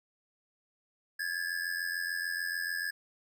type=ring-modulated tone; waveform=square; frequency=1682 Hz; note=G#6; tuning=22 cents sharp; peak=-30 dBFS; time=1.19-2.91 s; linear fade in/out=10 ms; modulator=43.4 Hz; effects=none